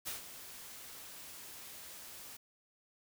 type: noise with ADSR envelope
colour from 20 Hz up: white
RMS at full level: -39 dBFS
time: 0.05-2.37 s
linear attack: 26 ms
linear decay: 130 ms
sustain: -11 dB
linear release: 6 ms
effects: none